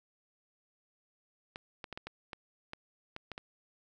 clicks, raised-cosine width 0.3 ms, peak -25 dBFS, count 10, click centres 1.559 / 1.842 / 1.927 / 1.975 / 2.07 / 2.332 / 2.734 / 3.164 / 3.317 / 3.379 s, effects none

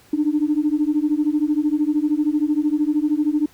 sine beating tone pair, 293.7 / 306.7 Hz, D4 / D#4, 0 / -25 cents, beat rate 13 Hz, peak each -19 dBFS, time 0.13-3.46 s, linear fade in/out 5 ms, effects tanh soft clip ceiling -9 dBFS + pink hiss -52 dBFS RMS until 3.53 s

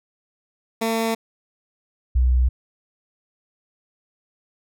15% pulse / sine tone pair in turn, 225.8 / 62.54 Hz, A3 / B1, +45 / +22 cents, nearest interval octave + minor seventh, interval 2223 cents, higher first, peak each -14 dBFS, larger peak neither, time 0.81-1.15 / 2.15-2.49 s, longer neither, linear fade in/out 10 ms, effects none

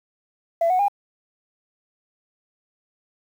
sine tone with pitch steps, 672 / 737.1 / 808.4 Hz, E5 / F#5 / G#5, +33 / -7 / -47 cents, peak -15 dBFS, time 0.61-0.883 s, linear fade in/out 5 ms, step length 91 ms, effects tanh soft clip ceiling -13 dBFS + 8-bit

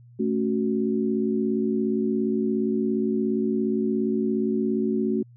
sine chord, F# minor, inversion first, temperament equal, 220 / 277.2 / 370 Hz, A3 / C#4 / F#4, 0 / 0 / 0 cents, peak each -24 / -28 / -26 dBFS, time 0.19-5.23 s, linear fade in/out 10 ms, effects added 120 Hz sine -47 dBFS peak until 5.36 s

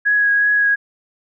sine tone with vibrato, 1661.2 Hz, G#6, in tune, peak -12 dBFS, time 0.05-0.76 s, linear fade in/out 20 ms, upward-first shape triangle, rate 2.7 Hz, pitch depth 16 cents each way, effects none

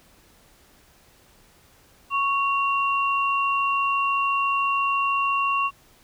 sine tone pair together, 1108.7 / 2757 Hz, C#6 / F7, 0 / -23 cents, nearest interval octave + major third, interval 1577 cents, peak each -21 / -26 dBFS, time 2.1-5.71 s, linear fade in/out 50 ms, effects pink hiss -56 dBFS RMS until 6.03 s

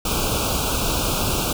pink band-stop noise, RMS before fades -22 dBFS, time 0.05-1.53 s, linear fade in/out 5 ms, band 1500 to 2400 Hz, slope 96 dB/octave, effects none

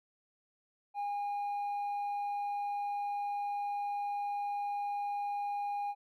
triangle tone with hard clipping, 815 Hz, G#5, 33 cents flat, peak -32 dBFS, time 0.94-5.95 s, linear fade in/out 50 ms, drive 1 dB, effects none

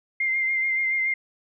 sine tone with vibrato, 2100 Hz, C7, 6 cents sharp, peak -21 dBFS, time 0.2-1.14 s, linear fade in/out 5 ms, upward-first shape sine, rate 7 Hz, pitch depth 25 cents each way, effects none

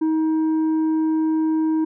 triangle tone with tanh clipping, 316.4 Hz, D#4, 29 cents sharp, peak -18 dBFS, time 0.01-1.85 s, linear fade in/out 10 ms, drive 9 dB, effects none

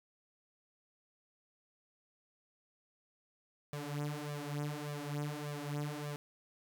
sawtooth tone with flanger, 146.83 Hz, D3, in tune, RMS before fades -40 dBFS, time 3.73-6.16 s, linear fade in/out 0 ms, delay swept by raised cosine 1.7 to 6.7 ms, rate 1.7 Hz, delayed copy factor +0.8, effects none

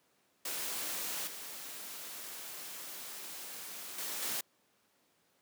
white noise with level steps, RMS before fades -38 / -45 / -39 / -36 dBFS, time 0.45-4.41 s, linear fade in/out 5 ms, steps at 1.27 / 3.98 / 4.22 s, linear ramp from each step 5 ms, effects pink hiss -72 dBFS RMS until 5.41 s + high-pass 200 Hz 12 dB/octave

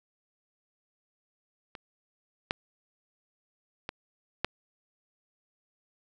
clicks, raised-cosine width 0.3 ms, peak -25 / -11 / -18 / -10 dBFS, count 4, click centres 1.752 / 2.509 / 3.891 / 4.446 s, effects none

